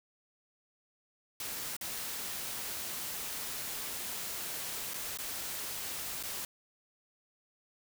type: noise with dropouts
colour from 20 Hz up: white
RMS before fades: -39 dBFS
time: 1.4-6.45 s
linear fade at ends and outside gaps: 2 ms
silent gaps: 1.766-1.811 / 4.937-4.941 / 5.174-5.186 / 6.228-6.235 s
effects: none